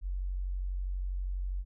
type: tone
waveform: sine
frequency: 46.16 Hz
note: F#1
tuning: 3 cents flat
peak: -31 dBFS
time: 0.01-1.65 s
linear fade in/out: 50 ms
effects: none